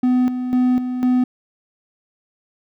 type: tone with tremolo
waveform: triangle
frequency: 251.2 Hz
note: B3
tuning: 30 cents sharp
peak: -11 dBFS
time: 0.03-1.24 s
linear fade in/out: 5 ms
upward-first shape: square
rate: 2 Hz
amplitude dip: 60%
effects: none